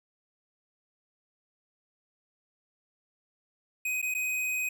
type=tone with dropouts; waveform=square; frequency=2509 Hz; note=D#7; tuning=14 cents sharp; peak=-29 dBFS; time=3.85-4.69 s; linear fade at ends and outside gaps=5 ms; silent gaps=4.017-4.026 / 4.141-4.148 s; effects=none